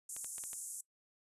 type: band-pass noise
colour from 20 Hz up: pink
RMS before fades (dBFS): -45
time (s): 0.09-0.81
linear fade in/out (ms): 5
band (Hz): 7000 to 11000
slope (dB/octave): 48
type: clicks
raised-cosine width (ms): 0.2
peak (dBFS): -33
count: 5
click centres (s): 0.165 / 0.245 / 0.382 / 0.438 / 0.532
effects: noise-tail reverb RT60 0.1 s tail -22 dB re dry + resampled to 32000 Hz